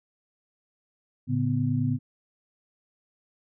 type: tone cluster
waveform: sine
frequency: 112.2 / 141.4 / 249.6 Hz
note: A2 / C#3 / B3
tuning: +34 / +35 / +19 cents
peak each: -27 dBFS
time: 1.27-1.99 s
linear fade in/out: 50 ms
effects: none